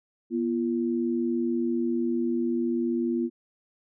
sine tone pair together, 242 / 342.3 Hz, B3 / F4, -35 / -35 cents, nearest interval tritone, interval 600 cents, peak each -26 / -27 dBFS, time 0.3-3.3 s, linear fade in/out 50 ms, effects none

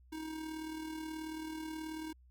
square tone with amplitude modulation, 315.4 Hz, D#4, 24 cents sharp, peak -39 dBFS, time 0.12-2.13 s, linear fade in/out 10 ms, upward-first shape sine, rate 38.5 Hz, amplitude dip 45%, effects added 62 Hz sine -59 dBFS peak until 2.3 s

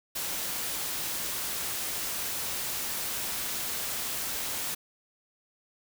white noise, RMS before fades -33 dBFS, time 0.15-4.75 s, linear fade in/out 10 ms, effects none

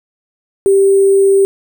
sine tone with sample-and-hold, 392 Hz, G4, in tune, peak -6 dBFS, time 0.66-1.45 s, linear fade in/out 0 ms, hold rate 8820 Hz, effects none

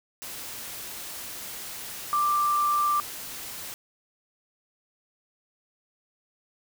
sine tone in noise, 1180 Hz, D6, 8 cents sharp, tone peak -21 dBFS, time 2.13-3 s, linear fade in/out 0 ms, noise white, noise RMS -38 dBFS, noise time 0.22-3.74 s, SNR +14 dB, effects none

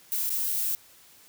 violet noise with dropouts, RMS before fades -28 dBFS, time 0.12-0.75 s, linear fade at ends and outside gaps 0 ms, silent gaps 0.294-0.303 s, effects white hiss -55 dBFS RMS until 1.28 s

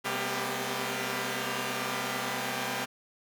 5% pulse tone cluster, 129.2 / 199 / 232 / 249.4 / 397.8 Hz, C3 / G3 / A#3 / B3 / G4, -21 / +26 / -8 / +17 / +25 cents, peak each -26 dBFS, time 0.04-2.86 s, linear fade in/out 20 ms, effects none

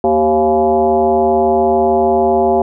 sine tone with frequency modulation, 540 Hz, C#5, 45 cents flat, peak -9 dBFS, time 0.04-2.62 s, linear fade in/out 2 ms, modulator 153 Hz, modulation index 1.8, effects none

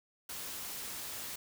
white noise, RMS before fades -42 dBFS, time 0.29-1.36 s, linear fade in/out 5 ms, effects none

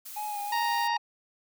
blue noise, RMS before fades -42 dBFS, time 0.05-0.88 s, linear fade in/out 10 ms
triangle tone with vibrato, 830.6 Hz, G#5, in tune, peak -30 dBFS, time 0.16-0.98 s, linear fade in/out 10 ms, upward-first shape sine, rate 2.9 Hz, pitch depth 29 cents each way
harmonic tone, 932.3 Hz, A#5, in tune, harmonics 1 / 2 / 3 / 4 / 5 / 6, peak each -27 / -33 / -39 / -41 / -39 / -47 dBFS, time 0.52-0.97 s, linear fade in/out 5 ms
effects none

